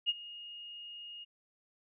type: tone with ADSR envelope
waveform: sine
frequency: 2856 Hz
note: F7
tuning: 38 cents sharp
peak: -25 dBFS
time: 0.06-1.25 s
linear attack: 32 ms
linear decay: 33 ms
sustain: -19 dB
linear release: 21 ms
effects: none